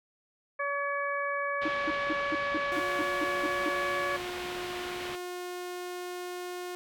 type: harmonic tone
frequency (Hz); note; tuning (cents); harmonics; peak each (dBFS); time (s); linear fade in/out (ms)
567; C#5; +39; 1 / 2 / 3 / 4; -34 / -33 / -34 / -39; 0.59-4.17; 10
type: low-pass noise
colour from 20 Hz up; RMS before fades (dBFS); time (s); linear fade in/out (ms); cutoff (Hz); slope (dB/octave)
white; -41; 1.61-5.16; 10; 3500; 24
type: tone bursts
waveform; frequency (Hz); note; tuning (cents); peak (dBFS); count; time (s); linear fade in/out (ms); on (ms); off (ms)
triangle; 311.1; D#4; 0; -27; 10; 1.65-3.69; 5; 33; 190
type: tone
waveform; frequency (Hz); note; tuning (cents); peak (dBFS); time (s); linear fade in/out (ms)
sawtooth; 358.4; F4; +45; -32; 2.72-6.75; 0
effects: none